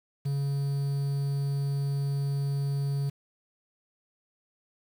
triangle tone with quantisation, 140 Hz, C#3, 18 cents sharp, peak -24 dBFS, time 0.25-3.1 s, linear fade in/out 10 ms, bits 8, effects none

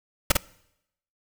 pink noise with echo, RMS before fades -17 dBFS, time 0.3-0.32 s, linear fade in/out 5 ms, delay 51 ms, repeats 1, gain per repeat -3 dB, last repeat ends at 0.371 s, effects noise-tail reverb RT60 0.8 s tail -22 dB re dry

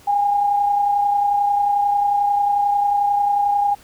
sine tone pair together, 812.8 / 844 Hz, G#5 / G#5, -38 / +28 cents, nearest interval minor second, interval 66 cents, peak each -15 / -27 dBFS, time 0.07-3.75 s, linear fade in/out 10 ms, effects pink hiss -48 dBFS RMS until 3.83 s

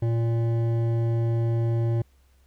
sine tone with hard clipping, 115.7 Hz, A#2, 13 cents flat, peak -23 dBFS, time 0.02-2.02 s, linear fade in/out 5 ms, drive 11 dB, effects added 66 Hz sine -57 dBFS peak until 2.46 s + pink hiss -67 dBFS RMS until 2.46 s

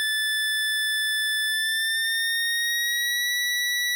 25% pulse tone with pitch glide, 1746 to 1948.5 Hz, A6 to B6, -14 to -24 cents, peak -19 dBFS, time 0-3.95 s, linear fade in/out 0 ms, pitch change +190 cents, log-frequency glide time 1.48-3.31 s, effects none

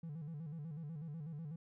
triangle tone with vibrato, 155.56 Hz, D#3, in tune, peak -40 dBFS, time 0.03-1.56 s, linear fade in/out 5 ms, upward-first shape square, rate 8.1 Hz, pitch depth 110 cents each way, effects tanh soft clip ceiling -37 dBFS

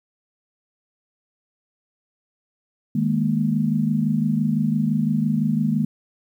sine chord, D# suspended fourth, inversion none, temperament just, 155.56 / 207.4 / 233.3 Hz, D#3 / G#3 / A#3, 0 / -2 / +2 cents, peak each -23 / -22 / -22 dBFS, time 2.95-5.85 s, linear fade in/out 5 ms, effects 9-bit

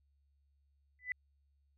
sine tone with exponential growth, 1997 Hz, B6, 19 cents sharp, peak -30 dBFS, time 0.99-1.12 s, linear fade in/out 1 ms, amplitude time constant 28 ms, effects added 70 Hz sine -70 dBFS peak until 1.77 s

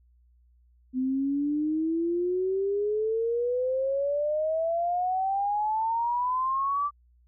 sine exponential sweep, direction up, 253.6 to 1174.7 Hz, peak -24 dBFS, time 0.93-6.91 s, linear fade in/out 50 ms, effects added 60 Hz sine -58 dBFS peak until 7.27 s

